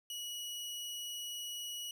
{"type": "tone", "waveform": "sawtooth", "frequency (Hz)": 2919, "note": "F#7", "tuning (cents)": -24, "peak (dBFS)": -37, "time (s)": [0.1, 1.91], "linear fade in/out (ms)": 2, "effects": []}